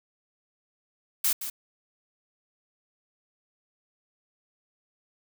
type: noise with echo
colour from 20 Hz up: blue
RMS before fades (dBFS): -24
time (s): 1.24-1.33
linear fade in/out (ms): 5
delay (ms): 170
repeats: 1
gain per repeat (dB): -10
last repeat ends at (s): 1.5
effects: none